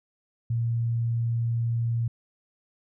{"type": "tone", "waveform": "sine", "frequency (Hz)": 116.54, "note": "A#2", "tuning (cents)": 0, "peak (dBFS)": -23, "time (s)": [0.5, 2.08], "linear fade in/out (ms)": 5, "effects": []}